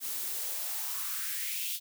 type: noise with high-pass filter sweep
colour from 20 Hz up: blue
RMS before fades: -35 dBFS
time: 0-1.8 s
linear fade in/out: 50 ms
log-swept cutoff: 250 to 3400 Hz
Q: 3.2
effects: none